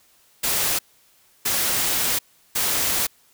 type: noise bursts at uneven times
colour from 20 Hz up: white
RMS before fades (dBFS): -22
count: 3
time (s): 0.43-0.79 / 1.45-2.19 / 2.55-3.07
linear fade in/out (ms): 10
effects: white hiss -58 dBFS RMS until 3.33 s